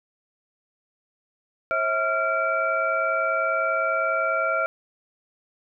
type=tone cluster; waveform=sine; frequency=539 / 649 / 1381 / 2306 Hz; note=C#5 / E5 / F6 / D7; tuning=-49 / -27 / -20 / -32 cents; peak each=-30 / -26 / -23 / -32 dBFS; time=1.71-4.66 s; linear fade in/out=0 ms; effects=none